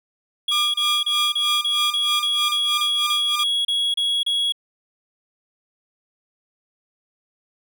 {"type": "tone bursts", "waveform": "triangle", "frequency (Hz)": 3332, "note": "G#7", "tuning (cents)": 5, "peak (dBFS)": -17, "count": 14, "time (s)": [0.48, 4.523], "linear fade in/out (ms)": 5, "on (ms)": 260, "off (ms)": 31}
{"type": "tone with tremolo", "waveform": "sawtooth", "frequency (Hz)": 1200, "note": "D6", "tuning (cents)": 37, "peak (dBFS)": -18, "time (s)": [0.51, 3.44], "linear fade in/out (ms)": 10, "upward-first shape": "sine", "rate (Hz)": 3.2, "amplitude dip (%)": 90}
{"effects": []}